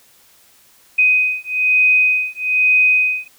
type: beating tone pair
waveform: sine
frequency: 2505 / 2506.1 Hz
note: D#7 / D#7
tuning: +11 / +12 cents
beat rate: 1.1 Hz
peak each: -15 dBFS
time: 0.98-3.28 s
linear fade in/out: 10 ms
effects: white hiss -51 dBFS RMS until 3.38 s